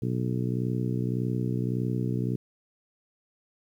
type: harmonic tone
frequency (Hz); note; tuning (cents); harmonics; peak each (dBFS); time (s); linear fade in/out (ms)
61.74; B1; 0; 2 / 3 / 4 / 5 / 6 / 7; -28 / -32 / -34 / -36 / -38 / -39; 0.02-2.36; 5
effects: 10-bit